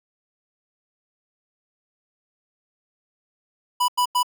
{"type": "tone bursts", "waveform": "square", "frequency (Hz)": 987, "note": "B5", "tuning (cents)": -1, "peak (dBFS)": -18, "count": 3, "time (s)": [3.8, 4.231], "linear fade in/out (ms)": 10, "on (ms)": 83, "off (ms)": 91, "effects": []}